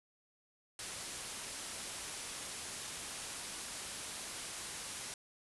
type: low-pass noise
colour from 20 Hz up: white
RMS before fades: -45 dBFS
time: 0.79-5.14 s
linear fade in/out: 2 ms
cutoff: 11000 Hz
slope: 96 dB/octave
effects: none